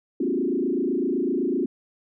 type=tone with frequency modulation; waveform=sine; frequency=311.1 Hz; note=D#4; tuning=in tune; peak=-21 dBFS; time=0.2-1.66 s; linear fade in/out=5 ms; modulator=27.9 Hz; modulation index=2.7; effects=none